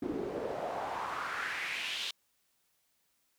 pink noise with band-pass filter sweep, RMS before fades -37 dBFS, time 0.02-2.11 s, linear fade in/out 5 ms, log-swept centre 300 to 3700 Hz, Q 3, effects white hiss -75 dBFS RMS until 3.38 s

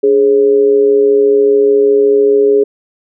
sine tone with amplitude modulation, 415.3 Hz, G#4, in tune, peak -3 dBFS, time 0.03-2.64 s, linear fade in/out 10 ms, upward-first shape sine, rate 125 Hz, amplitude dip 60%, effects none

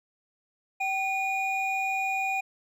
triangle tone pair together, 771.5 / 2441 Hz, G5 / D#7, -28 / -34 cents, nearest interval octave + minor sixth, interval 1994 cents, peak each -27 dBFS, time 0.8-2.41 s, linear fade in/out 10 ms, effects none

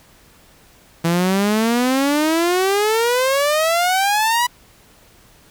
sawtooth exponential sweep, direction up, 164.81 to 987.8 Hz, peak -11 dBFS, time 1.04-4.47 s, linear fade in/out 10 ms, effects pink hiss -50 dBFS RMS until 5.5 s

